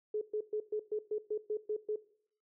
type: tone bursts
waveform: sine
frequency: 425.4 Hz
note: G#4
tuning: 42 cents sharp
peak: -31 dBFS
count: 10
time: 0.14-1.96 s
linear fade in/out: 5 ms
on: 74 ms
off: 120 ms
effects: noise-tail reverb RT60 0.6 s tail -18 dB re dry